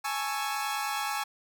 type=chord; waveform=sawtooth; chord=A major seventh; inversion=third; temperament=equal with one note detuned; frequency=830.6 / 880 / 1108.7 / 1324.6 Hz; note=G#5 / A5 / C#6 / E6; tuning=0 / 0 / 0 / +8 cents; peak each=-29 / -35 / -32 / -33 dBFS; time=0.04-1.24 s; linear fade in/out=10 ms; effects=none